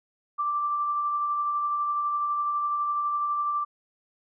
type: tone with tremolo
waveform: sine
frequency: 1174.7 Hz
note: D6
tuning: in tune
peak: -23 dBFS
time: 0.38-3.65 s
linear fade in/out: 20 ms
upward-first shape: sine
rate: 12 Hz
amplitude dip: 25%
effects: none